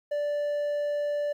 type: tone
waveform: triangle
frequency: 585 Hz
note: D5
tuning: 7 cents flat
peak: -24 dBFS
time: 0.11-1.33 s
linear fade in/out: 10 ms
effects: 11-bit